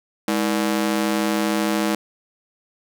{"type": "ring-modulated tone", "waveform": "sawtooth", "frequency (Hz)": 265.6, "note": "C4", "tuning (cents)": 26, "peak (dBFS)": -12, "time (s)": [0.28, 1.95], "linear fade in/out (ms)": 2, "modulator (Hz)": 56.6, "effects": []}